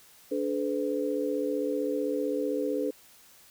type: tone cluster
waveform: sine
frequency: 290.6 / 429.4 / 505 Hz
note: D4 / A4 / B4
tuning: -18 / -42 / +39 cents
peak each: -31 dBFS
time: 0.31-2.91 s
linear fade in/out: 10 ms
effects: white hiss -56 dBFS RMS until 3.5 s